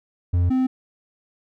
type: tone pair in turn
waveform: triangle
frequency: 88 / 258.6 Hz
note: F2 / C4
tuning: +14 / -20 cents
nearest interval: octave + perfect fifth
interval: 1866 cents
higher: second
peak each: -14 / -15 dBFS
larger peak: first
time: 0.33-0.5 / 0.5-0.67 s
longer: neither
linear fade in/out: 10 ms
effects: none